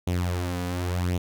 sawtooth tone with flanger, 89 Hz, F2, 33 cents sharp, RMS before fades -27 dBFS, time 0.07-1.18 s, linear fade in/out 5 ms, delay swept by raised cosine 0.3 to 4.1 ms, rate 0.9 Hz, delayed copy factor +0.65, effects none

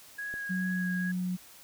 sine tone with vibrato, 1654 Hz, G#6, 8 cents flat, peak -34 dBFS, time 0.18-1.12 s, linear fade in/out 10 ms, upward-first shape sine, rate 2.3 Hz, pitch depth 11 cents each way
click, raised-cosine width 2 ms, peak -32 dBFS, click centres 0.34 s
sine tone with pitch glide, 185 to 181.61 Hz, F#3 to F#3, 0 to -32 cents, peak -29 dBFS, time 0.49-1.37 s, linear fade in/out 20 ms, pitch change -32 cents, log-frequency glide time 0.67-0.85 s
effects white hiss -53 dBFS RMS until 1.63 s

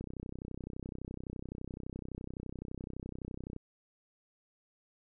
click train, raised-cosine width 3 ms, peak -28 dBFS, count 114, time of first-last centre 0.01-3.563 s, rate 31.8 Hz, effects none

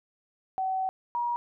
sine tone pair in turn, 758 / 955 Hz, F#5 / A#5, +42 / +42 cents, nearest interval major third, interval 400 cents, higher second, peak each -26 dBFS, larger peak neither, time 0.58-0.89 / 1.15-1.36 s, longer first, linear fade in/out 0 ms, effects none

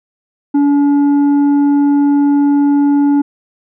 triangle tone with tanh clipping, 285.8 Hz, D4, 47 cents flat, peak -9 dBFS, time 0.54-3.22 s, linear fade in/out 10 ms, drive 10 dB, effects none

